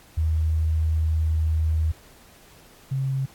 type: tone pair in turn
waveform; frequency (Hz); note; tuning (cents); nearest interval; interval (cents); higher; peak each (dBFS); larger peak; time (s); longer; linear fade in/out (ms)
sine; 79.3 / 134.29; D#2 / C3; +33 / +45; major sixth; 912; second; -19 / -22; first; 0.17-1.92 / 2.91-3.26; first; 10
effects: pink hiss -52 dBFS RMS until 3.34 s + AAC 64 kbps